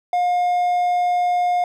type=tone; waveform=triangle; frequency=713 Hz; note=F5; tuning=36 cents sharp; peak=-14 dBFS; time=0.13-1.64 s; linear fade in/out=2 ms; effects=none